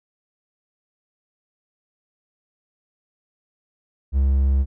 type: tone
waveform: triangle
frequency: 67.8 Hz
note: C#2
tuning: 38 cents flat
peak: -13 dBFS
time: 4.12-4.66 s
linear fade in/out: 50 ms
effects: none